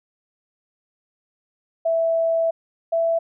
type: tone pair in turn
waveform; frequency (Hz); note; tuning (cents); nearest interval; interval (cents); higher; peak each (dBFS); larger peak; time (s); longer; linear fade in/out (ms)
sine; 659 / 663.6; E5 / E5; -1 / +11; unison; 12; second; -17; neither; 1.85-2.51 / 2.92-3.19; first; 10
effects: none